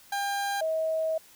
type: tone pair in turn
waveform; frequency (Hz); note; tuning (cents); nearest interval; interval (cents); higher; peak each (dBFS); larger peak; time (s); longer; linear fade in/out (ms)
30% pulse / sine; 801 / 639.2; G5 / D#5; +37 / +47; major third; 390; first; -25; neither; 0.12-0.61 / 0.61-1.18; second; 5
effects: white hiss -55 dBFS RMS until 1.35 s